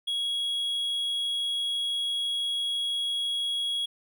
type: tone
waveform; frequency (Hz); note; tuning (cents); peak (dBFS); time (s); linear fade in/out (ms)
triangle; 3322; G#7; 0; -25; 0.07-3.86; 10
effects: none